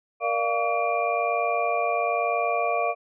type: tone cluster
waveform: sine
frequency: 467.3 / 595 / 696 / 1138 / 2391 Hz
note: A#4 / D5 / F5 / C#6 / D7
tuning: +4 / +22 / -6 / +45 / +30 cents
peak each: -30 / -29 / -25 / -29 / -31 dBFS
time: 0.2-2.95 s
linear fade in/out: 50 ms
effects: none